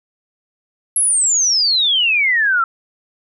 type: exponential sweep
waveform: sine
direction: down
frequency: 11270 to 1318.5 Hz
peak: -12 dBFS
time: 0.96-2.64 s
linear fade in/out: 2 ms
effects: none